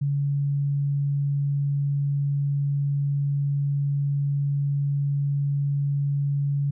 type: tone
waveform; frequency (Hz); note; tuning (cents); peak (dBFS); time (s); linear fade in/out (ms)
sine; 141.6; C#3; +37; -21; 0.01-6.71; 10
effects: none

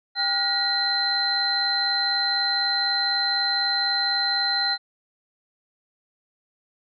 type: tone cluster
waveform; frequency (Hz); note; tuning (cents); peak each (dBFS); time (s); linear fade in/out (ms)
sine; 798 / 1432 / 1912 / 4088; G5 / F6 / A#6 / C8; +31 / +43 / +43 / -41; -29 / -30 / -30 / -22; 0.15-4.78; 50
effects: none

